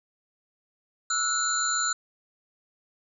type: tone cluster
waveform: sine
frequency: 1331 / 1458 / 3987 / 4214 / 7050 Hz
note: E6 / F#6 / B7 / C8 / A8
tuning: +16 / -26 / +16 / +12 / +2 cents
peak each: -29 / -31 / -35 / -35 / -27 dBFS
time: 1.1-1.93 s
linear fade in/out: 5 ms
effects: none